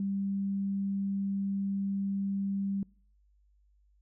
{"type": "tone", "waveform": "sine", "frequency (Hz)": 197.1, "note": "G3", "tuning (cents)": 10, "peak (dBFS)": -29, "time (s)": [0, 2.83], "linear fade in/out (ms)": 2, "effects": ["noise-tail reverb RT60 0.5 s tail -26 dB re dry", "added 50 Hz sine -63 dBFS peak until 4.01 s"]}